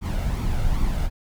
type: noise with flanger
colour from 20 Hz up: brown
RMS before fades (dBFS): -22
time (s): 0.01-1.1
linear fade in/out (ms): 50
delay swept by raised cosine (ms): 0.87 to 1.43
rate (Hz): 2.5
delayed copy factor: +0.5
effects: none